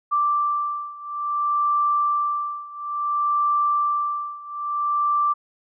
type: beating tone pair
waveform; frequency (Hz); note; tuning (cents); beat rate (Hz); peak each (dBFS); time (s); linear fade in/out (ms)
sine; 1174 / 1174.58; D6 / D6; -1 / 0; 0.58; -22 / -24; 0.11-5.34; 20
effects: none